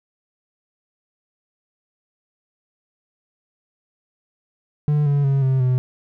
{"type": "tone with pitch steps", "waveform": "triangle", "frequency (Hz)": [148.4, 142.77, 137.35, 132.13, 127.12], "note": ["D3", "D3", "C#3", "C3", "C3"], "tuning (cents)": [18, -49, -16, 17, -50], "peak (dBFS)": -13, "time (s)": [4.88, 5.78], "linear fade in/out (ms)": 0, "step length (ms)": 180, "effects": []}